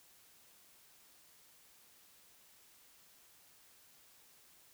silence, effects white hiss -64 dBFS RMS until 4.73 s

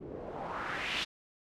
white noise with low-pass filter sweep, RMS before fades -38 dBFS, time 0-1.05 s, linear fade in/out 20 ms, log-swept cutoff 310 to 3600 Hz, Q 2.3, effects none

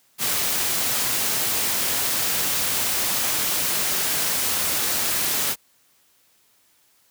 white noise, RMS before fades -23 dBFS, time 0.18-5.56 s, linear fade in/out 50 ms, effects white hiss -61 dBFS RMS until 7.1 s + high-pass 60 Hz 12 dB/octave

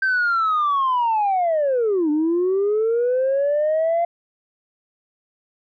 sine linear two-way sweep, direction down then up, 1568 to 293.7 to 691 Hz, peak -15 dBFS, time 0.02-4.05 s, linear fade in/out 5 ms, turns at 2.1 s, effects tanh soft clip ceiling -14 dBFS

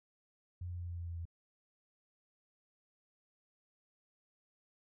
sine tone with pitch steps, 88.7 / 87.93 / 87.18 / 86.42 / 85.68 / 84.94 / 84.21 Hz, F2 / F2 / F2 / F2 / F2 / F2 / E2, +27 / +12 / -3 / -18 / -33 / -48 / +37 cents, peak -39 dBFS, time 0.61-1.254 s, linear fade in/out 5 ms, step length 92 ms, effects none

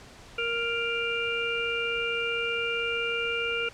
harmonic tone with a mistuned harmonic, 466.2 Hz, A#4, in tune, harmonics 1 / 3 / 5 / 6, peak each -32 / -32 / -32 / -32 dBFS, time 0.38-3.69 s, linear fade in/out 5 ms, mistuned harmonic 5, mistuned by +25 cents, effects pink hiss -49 dBFS RMS until 3.73 s + low-pass 7000 Hz 12 dB/octave

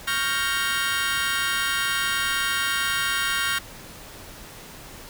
25% pulse chord, G half-diminished seventh, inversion second, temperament equal, 1108.7 / 1396.9 / 1568 / 1864.7 Hz, Db6 / F6 / G6 / Bb6, 0 / 0 / 0 / 0 cents, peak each -27 / -24 / -24 / -24 dBFS, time 0.07-3.59 s, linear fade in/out 10 ms, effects pink hiss -42 dBFS RMS until 5.09 s

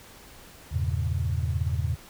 sine chord, E diminished seventh, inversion none, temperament equal with one note detuned, 82.41 / 100 / 116.54 / 138.59 Hz, E2 / G2 / Bb2 / Db3, 0 / +35 / 0 / 0 cents, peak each -27 / -31 / -31 / -32 dBFS, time 0.71-1.96 s, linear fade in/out 20 ms, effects pink hiss -49 dBFS RMS until 2.09 s

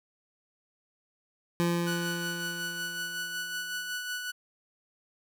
25% pulse tone with exponential decay, 171.9 Hz, F3, 27 cents flat, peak -20 dBFS, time 1.6-3.95 s, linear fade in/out 0 ms, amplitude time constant 510 ms
sawtooth tone with tremolo, 1480 Hz, F#6, in tune, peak -28 dBFS, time 1.86-4.32 s, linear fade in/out 20 ms, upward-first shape sine, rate 5.4 Hz, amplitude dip 40%
effects none

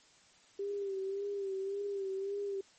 sine tone with vibrato, 394.5 Hz, G4, 11 cents sharp, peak -34 dBFS, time 0.59-2.61 s, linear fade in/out 5 ms, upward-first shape sine, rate 1.8 Hz, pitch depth 49 cents each way, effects white hiss -63 dBFS RMS until 2.78 s + MP3 32 kbps

